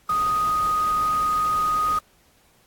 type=tone in noise; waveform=sine; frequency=1244.5 Hz; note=D#6; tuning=in tune; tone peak=-19 dBFS; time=0.09-1.99 s; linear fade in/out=5 ms; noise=pink; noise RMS=-37 dBFS; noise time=0.09-1.99 s; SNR=+15 dB; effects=pink hiss -59 dBFS RMS until 2.66 s + AAC 64 kbps